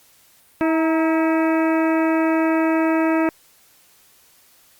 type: harmonic tone with a mistuned harmonic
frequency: 322.6 Hz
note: E4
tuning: 37 cents flat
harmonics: 1 / 2 / 3 / 4 / 5 / 6 / 7 / 8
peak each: -17 / -23 / -27 / -29 / -31 / -33 / -34 / -35 dBFS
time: 0.61-3.29 s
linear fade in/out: 0 ms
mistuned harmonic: 3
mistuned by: -50 cents
effects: white hiss -54 dBFS RMS until 4.79 s + Opus 48 kbps